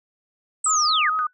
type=linear sweep; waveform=sine; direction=down; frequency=8230 to 1318.5 Hz; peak=-19 dBFS; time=0.64-1.1 s; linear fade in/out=5 ms
type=tone with vibrato; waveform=sine; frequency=1244.5 Hz; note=D#6; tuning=in tune; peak=-20 dBFS; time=0.66-1.27 s; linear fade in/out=5 ms; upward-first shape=sine; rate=4.5 Hz; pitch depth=34 cents each way
type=tone with exponential decay; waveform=sine; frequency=1488 Hz; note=F#6; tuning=9 cents sharp; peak=-24 dBFS; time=1.19-1.33 s; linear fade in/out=0 ms; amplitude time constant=29 ms
effects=none